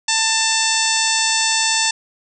harmonic tone with a mistuned harmonic, 891 Hz, A5, 22 cents sharp, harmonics 1 / 2 / 3 / 4 / 5 / 6 / 7 / 8 / 9, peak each -24 / -24 / -24 / -24 / -24 / -24 / -24 / -24 / -24 dBFS, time 0.08-1.91 s, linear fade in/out 5 ms, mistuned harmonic 7, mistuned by -35 cents, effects none

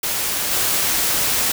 white noise with level steps, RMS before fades -22 / -19 dBFS, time 0.03-1.52 s, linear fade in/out 5 ms, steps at 0.51 s, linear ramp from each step 5 ms, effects none

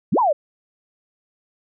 sine exponential two-way sweep, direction up then down, 133.9 to 1046.5 to 545 Hz, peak -14 dBFS, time 0.12-0.33 s, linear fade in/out 10 ms, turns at 0.19 s, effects none

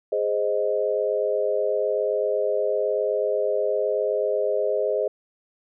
sine chord, Ab major, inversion none, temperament equal, 415.3 / 523.3 / 622.3 Hz, Ab4 / C5 / Eb5, 0 / 0 / 0 cents, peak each -25 dBFS, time 0.12-5.08 s, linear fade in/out 5 ms, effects none

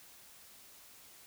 silence, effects white hiss -57 dBFS RMS until 1.26 s

